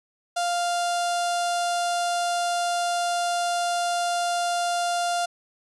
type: tone with notch filter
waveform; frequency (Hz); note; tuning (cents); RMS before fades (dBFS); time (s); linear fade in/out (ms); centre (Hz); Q
sawtooth; 698.5; F5; 0; -25; 0.36-5.26; 10; 2000; 1.4
effects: resampled to 24000 Hz